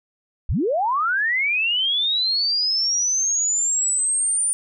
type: linear sweep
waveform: sine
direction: up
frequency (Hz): 30.55 to 9330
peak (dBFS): -18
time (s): 0.49-4.53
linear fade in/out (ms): 0
effects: none